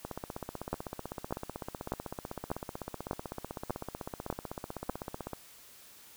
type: two click trains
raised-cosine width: 1 ms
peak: -17 / -23 dBFS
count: 8 / 85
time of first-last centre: 0.73-4.897 / 0.05-5.333 s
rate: 1.68 / 15.9 Hz
effects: white hiss -55 dBFS RMS until 6.16 s